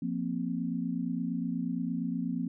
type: chord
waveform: sine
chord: F suspended fourth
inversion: none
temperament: equal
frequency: 174.61 / 233.1 / 261.6 Hz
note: F3 / Bb3 / C4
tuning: 0 / 0 / 0 cents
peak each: -34 dBFS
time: 0.02-2.48 s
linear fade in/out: 5 ms
effects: none